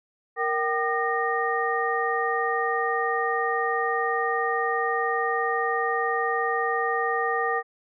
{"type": "tone cluster", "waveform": "sine", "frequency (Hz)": [466.2, 772, 1207, 1857], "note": ["A#4", "G5", "D6", "A#6"], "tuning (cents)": [0, -27, 47, -7], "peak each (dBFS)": -28, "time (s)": [0.36, 7.63], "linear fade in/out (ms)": 50, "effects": []}